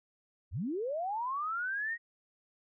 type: linear sweep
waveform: sine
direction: up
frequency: 58.27 to 1900 Hz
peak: -32 dBFS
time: 0.51-1.98 s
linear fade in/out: 50 ms
effects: none